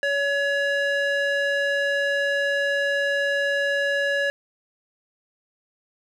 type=tone with band-pass filter; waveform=square; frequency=564 Hz; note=C#5; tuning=30 cents sharp; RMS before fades=-23 dBFS; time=0.03-4.3 s; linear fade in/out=0 ms; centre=1500 Hz; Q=1.6; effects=none